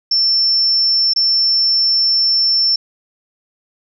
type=tone with dropouts; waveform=sine; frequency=5380 Hz; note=E8; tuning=34 cents sharp; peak=-11 dBFS; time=0.11-2.76 s; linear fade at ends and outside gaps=5 ms; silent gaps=1.136-1.16 s; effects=none